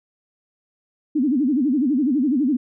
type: tone with vibrato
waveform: sine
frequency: 273.1 Hz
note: C#4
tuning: 26 cents flat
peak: -16 dBFS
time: 1.15-2.57 s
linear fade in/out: 10 ms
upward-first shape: sine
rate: 12 Hz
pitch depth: 230 cents each way
effects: none